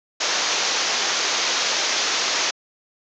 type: low-pass noise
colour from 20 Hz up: white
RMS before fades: -22 dBFS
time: 0.2-2.51 s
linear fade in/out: 10 ms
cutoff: 6700 Hz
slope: 96 dB/octave
effects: high-pass 400 Hz 12 dB/octave